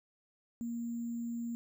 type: tone with sample-and-hold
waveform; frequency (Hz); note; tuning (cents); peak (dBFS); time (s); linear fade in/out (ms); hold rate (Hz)
sine; 234.3; A#3; +9; -35; 0.61-1.55; 0; 7350
effects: none